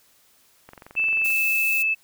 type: click train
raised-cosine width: 0.5 ms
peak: -27 dBFS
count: 15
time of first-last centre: 0.69-1.304 s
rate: 22.8 Hz
type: tone with pitch glide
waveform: sine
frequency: 2637 to 2620 Hz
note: E7 to E7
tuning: 0 to -11 cents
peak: -19 dBFS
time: 0.96-1.95 s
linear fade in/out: 20 ms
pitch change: -11 cents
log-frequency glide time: 1.11-1.5 s
type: noise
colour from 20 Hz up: violet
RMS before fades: -31 dBFS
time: 1.24-1.83 s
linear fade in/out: 10 ms
effects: white hiss -59 dBFS RMS until 2.03 s